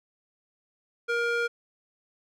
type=tone with band-pass filter; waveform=square; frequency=471.1 Hz; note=A#4; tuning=18 cents sharp; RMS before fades=-27 dBFS; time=1.08-1.48 s; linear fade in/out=20 ms; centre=1400 Hz; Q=1.2; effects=none